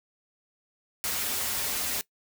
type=noise with comb filter; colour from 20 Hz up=white; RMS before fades=-30 dBFS; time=1.04-2.01 s; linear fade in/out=0 ms; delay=6 ms; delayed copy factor=-0.5; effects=noise-tail reverb RT60 0.1 s tail -20 dB re dry